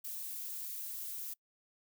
violet noise, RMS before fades -42 dBFS, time 0.04-1.34 s, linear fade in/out 10 ms, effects noise-tail reverb RT60 0.1 s tail -25 dB re dry

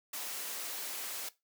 white high-pass noise, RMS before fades -40 dBFS, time 0.13-1.29 s, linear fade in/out 5 ms, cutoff 320 Hz, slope 12 dB/octave, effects noise-tail reverb RT60 0.2 s tail -17 dB re dry

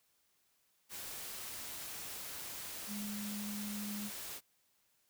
sine tone in noise, 207 Hz, G#3, 5 cents flat, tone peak -40 dBFS, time 2.87-4.11 s, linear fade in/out 50 ms, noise white, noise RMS -45 dBFS, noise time 0.89-4.41 s, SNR +2 dB, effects white hiss -75 dBFS RMS until 5.09 s

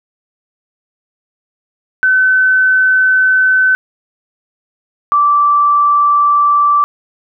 sine tone pair in turn, 1519 / 1165.8 Hz, F#6 / D6, +45 / -13 cents, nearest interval perfect fourth, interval 458 cents, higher first, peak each -7 dBFS, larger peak neither, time 2.03-3.75 / 5.12-6.84 s, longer neither, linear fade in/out 0 ms, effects none

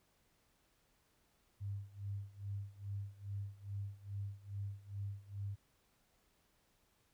sine tone with tremolo, 100 Hz, G2, 35 cents sharp, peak -38 dBFS, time 1.6-5.56 s, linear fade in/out 20 ms, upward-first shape sine, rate 2.4 Hz, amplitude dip 90%, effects pink hiss -75 dBFS RMS until 7.13 s

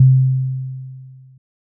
sine tone with exponential decay, 130.81 Hz, C3, in tune, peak -4 dBFS, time 0-1.38 s, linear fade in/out 5 ms, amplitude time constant 300 ms, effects none

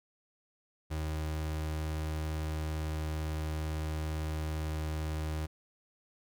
35% pulse tone, 77.78 Hz, D#2, in tune, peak -31 dBFS, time 0.9-5.47 s, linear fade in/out 20 ms, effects none

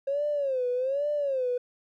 triangle tone with vibrato, 540 Hz, C#5, 45 cents flat, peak -21 dBFS, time 0.07-1.58 s, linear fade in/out 10 ms, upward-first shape sine, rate 1.2 Hz, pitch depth 160 cents each way, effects tanh soft clip ceiling -23 dBFS

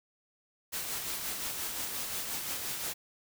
white noise with tremolo, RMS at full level -35 dBFS, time 0.72-2.94 s, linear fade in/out 20 ms, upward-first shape sine, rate 5.7 Hz, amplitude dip 35%, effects none

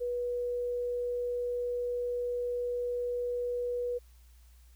sine tone, 487.2 Hz, B4, 24 cents flat, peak -30 dBFS, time 0-3.99 s, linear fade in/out 20 ms, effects added 60 Hz sine -54 dBFS peak until 4.75 s + white hiss -67 dBFS RMS until 4.75 s

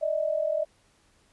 sine tone pair together, 596.5 / 637 Hz, D5 / D#5, +27 / +41 cents, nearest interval minor second, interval 114 cents, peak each -27 dBFS, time 0.01-0.65 s, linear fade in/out 20 ms, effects pink hiss -64 dBFS RMS until 1.32 s + resampled to 24000 Hz

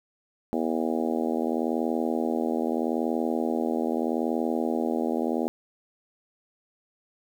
harmonic tone, 80.8 Hz, E2, 34 cents flat, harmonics 3 / 4 / 5 / 6 / 7 / 8 / 9 / 10, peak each -28 / -30 / -32 / -34 / -35 / -36 / -37 / -38 dBFS, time 0.53-5.48 s, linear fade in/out 0 ms, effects 9-bit

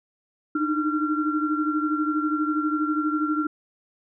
sine tone cluster, 302 / 314.3 / 1370 Hz, D4 / D#4 / F6, +48 / +18 / -34 cents, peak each -24 / -28 / -27 dBFS, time 0.55-3.47 s, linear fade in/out 5 ms, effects none

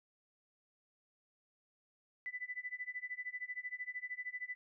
sine tone with tremolo, 1993 Hz, B6, 15 cents sharp, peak -37 dBFS, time 2.26-4.55 s, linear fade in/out 0 ms, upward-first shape sine, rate 13 Hz, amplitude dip 95%, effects none

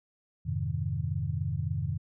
sine chord, F minor seventh, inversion none, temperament equal with one note detuned, 87.31 / 103.83 / 130.81 / 154.49 Hz, F2 / Ab2 / C3 / Eb3, 0 / 0 / 0 / -12 cents, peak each -34 dBFS, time 0.45-1.98 s, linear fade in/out 20 ms, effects none

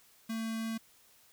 square tone with notch filter, 224.8 Hz, A3, 37 cents sharp, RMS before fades -36 dBFS, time 0.29-0.78 s, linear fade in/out 10 ms, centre 760 Hz, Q 1.7, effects white hiss -63 dBFS RMS until 1.32 s

